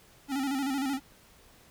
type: tone with vibrato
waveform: square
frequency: 272.2 Hz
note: C#4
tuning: 31 cents flat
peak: -29 dBFS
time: 0.28-1 s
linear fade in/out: 50 ms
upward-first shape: square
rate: 13 Hz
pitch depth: 65 cents each way
effects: pink hiss -58 dBFS RMS until 1.7 s